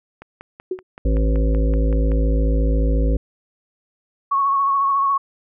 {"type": "click train", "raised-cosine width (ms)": 0.5, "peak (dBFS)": -22, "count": 11, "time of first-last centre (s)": [0.22, 2.118], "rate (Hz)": 5.27}
{"type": "tone with exponential decay", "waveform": "sine", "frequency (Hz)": 370, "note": "F#4", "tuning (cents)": 0, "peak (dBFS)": -17, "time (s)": [0.71, 0.83], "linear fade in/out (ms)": 5, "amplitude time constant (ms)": 25}
{"type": "harmonic tone", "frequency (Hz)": 54.2, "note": "A1", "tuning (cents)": -25, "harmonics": [1, 3, 5, 7, 9, 10], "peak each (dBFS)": [-15, -27, -26, -32, -29, -32], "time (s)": [1.05, 3.17], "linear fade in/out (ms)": 5}
{"type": "tone with vibrato", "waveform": "sine", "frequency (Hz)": 1105, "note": "C#6", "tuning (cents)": -6, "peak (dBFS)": -15, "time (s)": [4.31, 5.18], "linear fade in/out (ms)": 10, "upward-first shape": "sine", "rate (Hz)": 14, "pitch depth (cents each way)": 29}
{"effects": []}